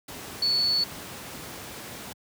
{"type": "tone in noise", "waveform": "sine", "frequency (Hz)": 4435, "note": "C#8", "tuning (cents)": 0, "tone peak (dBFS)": -21, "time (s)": [0.42, 0.84], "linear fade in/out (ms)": 5, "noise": "pink", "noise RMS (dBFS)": -39, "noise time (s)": [0.08, 2.13], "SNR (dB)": 15, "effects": ["high-pass 100 Hz 12 dB/octave"]}